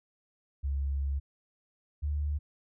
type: tone pair in turn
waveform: sine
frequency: 69.3 / 73.51 Hz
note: C#2 / D2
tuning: 0 / +2 cents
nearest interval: minor second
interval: 102 cents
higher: second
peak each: -28 dBFS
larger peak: neither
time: 0.63-1.2 / 2.02-2.39 s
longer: first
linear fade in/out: 20 ms
effects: none